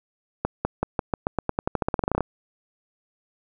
accelerating click train, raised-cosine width 1 ms, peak -8 dBFS, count 21, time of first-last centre 0.45-2.207 s, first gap 200 ms, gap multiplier 0.9, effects none

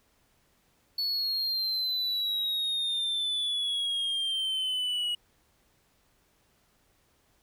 triangle exponential sweep, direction down, 4430 to 2900 Hz, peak -26 dBFS, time 0.98-5.15 s, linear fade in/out 5 ms, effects pink hiss -68 dBFS RMS until 7.42 s

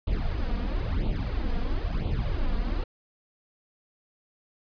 brown noise with flanger, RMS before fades -27 dBFS, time 0.07-2.84 s, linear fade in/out 5 ms, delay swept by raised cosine 0.28 to 4.28 ms, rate 1 Hz, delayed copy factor +0.8, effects resampled to 11025 Hz

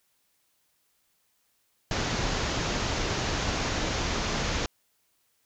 pink low-pass noise, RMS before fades -29 dBFS, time 1.91-4.66 s, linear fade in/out 2 ms, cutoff 7000 Hz, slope 96 dB/octave, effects white hiss -71 dBFS RMS until 5.45 s

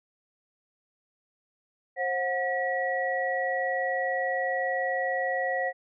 sine tone cluster, 532 / 727 / 1927 Hz, C5 / F#5 / B6, +29 / -31 / -43 cents, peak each -30 dBFS, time 1.96-5.73 s, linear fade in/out 50 ms, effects none

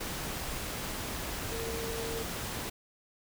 sine tone in noise, 456.8 Hz, A#4, 35 cents flat, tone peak -37 dBFS, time 1.51-2.23 s, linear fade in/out 10 ms, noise pink, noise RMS -37 dBFS, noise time 0-2.7 s, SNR -3 dB, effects none

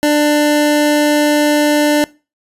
25% pulse tone, 296.7 Hz, D4, 18 cents sharp, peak -6 dBFS, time 0.03-2.04 s, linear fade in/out 0 ms, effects noise-tail reverb RT60 0.3 s tail -22 dB re dry + resampled to 32000 Hz

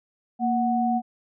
sine tone pair together, 233.1 / 740 Hz, A#3 / F#5, 0 / 0 cents, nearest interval octave + minor sixth, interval 2000 cents, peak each -23 dBFS, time 0.39-1.02 s, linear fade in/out 50 ms, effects none

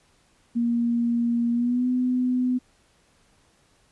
sine tone with pitch glide, 235.8 to 251.3 Hz, A#3 to B3, +20 to +30 cents, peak -20 dBFS, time 0.55-2.59 s, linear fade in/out 20 ms, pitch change +110 cents, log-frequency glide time 1.52-1.87 s, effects pink hiss -62 dBFS RMS until 3.91 s + resampled to 24000 Hz

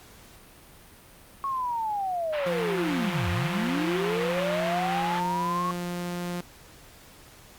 sine linear two-way sweep, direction down then up, 1108.7 to 81 to 1108.7 Hz, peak -26 dBFS, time 1.44-5.71 s, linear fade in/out 0 ms, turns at 3.29 s
pink band-pass noise, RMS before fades -35 dBFS, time 2.32-5.21 s, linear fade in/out 20 ms, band 810 to 3200 Hz, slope 24 dB/octave
sawtooth tone with pitch glide, 174.5 to 175.92 Hz, F3 to F3, -1 to +13 cents, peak -26 dBFS, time 2.46-6.41 s, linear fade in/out 5 ms, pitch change +14 cents, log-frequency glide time 4.04-4.23 s
effects pink hiss -51 dBFS RMS until 7.58 s + Opus 48 kbps

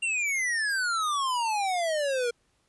square exponential sweep, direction down, 2794 to 466.2 Hz, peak -26 dBFS, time 0.02-2.31 s, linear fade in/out 10 ms, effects pink hiss -70 dBFS RMS until 2.68 s + resampled to 24000 Hz

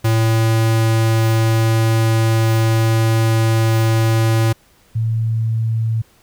square / sine tone pair in turn, 112.4 / 112.4 Hz, A2 / A2, +37 / +37 cents, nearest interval unison, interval 0 cents, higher neither, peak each -13 / -15 dBFS, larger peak first, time 0.04-4.53 / 4.95-6.02 s, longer first, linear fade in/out 10 ms, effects pink hiss -53 dBFS RMS until 6.22 s

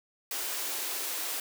white high-pass noise, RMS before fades -34 dBFS, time 0.31-1.4 s, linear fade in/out 2 ms, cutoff 280 Hz, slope 48 dB/octave, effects none

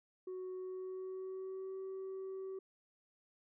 sine tone with pitch glide, 370.4 to 382.1 Hz, F#4 to G4, +2 to -44 cents, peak -39 dBFS, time 0.27-2.59 s, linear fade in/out 5 ms, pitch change +54 cents, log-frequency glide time 0.55-1.78 s, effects tanh soft clip ceiling -40 dBFS

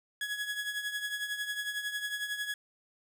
30% pulse tone with tremolo, 1677 Hz, G#6, 16 cents sharp, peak -28 dBFS, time 0.21-2.54 s, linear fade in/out 2 ms, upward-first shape triangle, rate 11 Hz, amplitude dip 70%, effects none

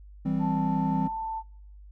triangle chord, C major, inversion first, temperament equal, 164.81 / 196 / 261.6 Hz, E3 / G3 / C4, 0 / 0 / 0 cents, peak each -27 dBFS, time 0.25-1.08 s, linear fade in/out 10 ms
sine tone with pitch glide, 880 to 888.2 Hz, A5 to A5, 0 to +16 cents, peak -30 dBFS, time 0.39-1.43 s, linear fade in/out 50 ms, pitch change +16 cents, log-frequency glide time 0.74-1.11 s
effects noise-tail reverb RT60 0.7 s tail -25 dB re dry + added 50 Hz sine -45 dBFS peak until 1.91 s

